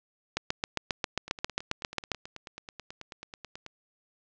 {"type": "two click trains", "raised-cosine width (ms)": 0.2, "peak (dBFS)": [-10, -24], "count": [14, 23], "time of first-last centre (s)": [[0.37, 2.117], [1.28, 3.664]], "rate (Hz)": [7.44, 9.23], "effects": ["low-pass 7000 Hz 12 dB/octave"]}